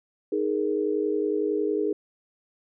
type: chord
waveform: sine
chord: D# suspended fourth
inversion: none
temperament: equal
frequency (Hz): 311.1 / 415.3 / 466.2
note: D#4 / G#4 / A#4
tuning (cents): 0 / 0 / 0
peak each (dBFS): -28 / -25 / -30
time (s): 0.32-1.93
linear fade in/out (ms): 5
effects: none